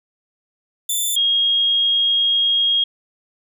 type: tone pair in turn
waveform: 10% pulse / sine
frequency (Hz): 3533 / 3264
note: A7 / G#7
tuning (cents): +6 / -31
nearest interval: minor second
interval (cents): 137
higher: first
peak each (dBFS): -11 / -14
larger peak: first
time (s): 0.89-1.16 / 1.16-2.84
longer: second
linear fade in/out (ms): 5
effects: none